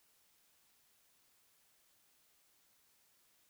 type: silence
effects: white hiss -72 dBFS RMS until 3.49 s